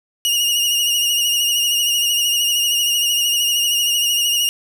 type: tone with vibrato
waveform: sawtooth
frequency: 2862 Hz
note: F7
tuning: 42 cents sharp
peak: -12 dBFS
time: 0.25-4.49 s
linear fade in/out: 0 ms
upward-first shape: sine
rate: 13 Hz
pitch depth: 43 cents each way
effects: none